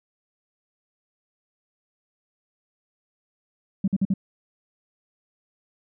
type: tone bursts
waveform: sine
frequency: 193.6 Hz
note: G3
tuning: 21 cents flat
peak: -17 dBFS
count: 4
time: 3.84-4.139 s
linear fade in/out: 5 ms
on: 38 ms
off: 49 ms
effects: tanh soft clip ceiling -13 dBFS